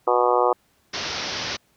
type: harmonic tone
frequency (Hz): 122.6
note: B2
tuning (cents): -12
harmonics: 3 / 4 / 5 / 6 / 7 / 8 / 9 / 10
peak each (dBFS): -25 / -21 / -26 / -24 / -25 / -26 / -25 / -27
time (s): 0.07-0.53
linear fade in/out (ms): 5
type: low-pass noise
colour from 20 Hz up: white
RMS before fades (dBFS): -29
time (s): 0.93-1.57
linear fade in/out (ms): 10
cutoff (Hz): 5900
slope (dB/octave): 96
effects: pink hiss -63 dBFS RMS until 1.76 s + high-pass 60 Hz 12 dB/octave